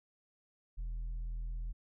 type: tone with tanh clipping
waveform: triangle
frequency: 41.24 Hz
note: E1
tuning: 2 cents sharp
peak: -37 dBFS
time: 0.77-1.73 s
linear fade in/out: 20 ms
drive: 8 dB
effects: none